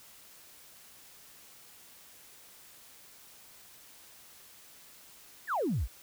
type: exponential sweep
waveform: sine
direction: down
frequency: 1975.5 to 43.65 Hz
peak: -27 dBFS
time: 5.47-5.88 s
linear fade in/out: 50 ms
effects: tanh soft clip ceiling -23 dBFS + white hiss -55 dBFS RMS until 6.02 s